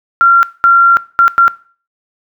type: tone bursts at uneven times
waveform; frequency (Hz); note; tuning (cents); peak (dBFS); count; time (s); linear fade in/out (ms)
sine; 1376; F6; -26; -3; 4; 0.21-0.43 / 0.64-0.97 / 1.19-1.28 / 1.38-1.48; 0
effects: noise-tail reverb RT60 0.4 s tail -19 dB re dry